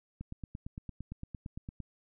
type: click train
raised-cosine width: 5 ms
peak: -28 dBFS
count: 15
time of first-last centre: 0.21-1.803 s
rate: 8.79 Hz
effects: none